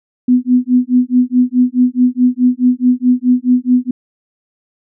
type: tone with tremolo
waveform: sine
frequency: 249.5 Hz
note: B3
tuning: 18 cents sharp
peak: -5 dBFS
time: 0.28-3.91 s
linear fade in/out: 5 ms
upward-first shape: sine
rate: 4.7 Hz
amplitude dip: 100%
effects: none